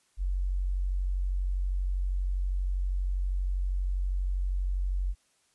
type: tone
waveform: sine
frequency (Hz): 46.25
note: F#1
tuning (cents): 0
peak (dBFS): -26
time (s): 0.17-5.15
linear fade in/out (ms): 50
effects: white hiss -69 dBFS RMS until 5.54 s + resampled to 24000 Hz